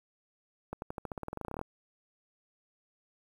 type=accelerating click train; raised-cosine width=1 ms; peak=-23 dBFS; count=19; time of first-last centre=0.73-1.614 s; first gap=91 ms; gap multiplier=0.92; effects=9-bit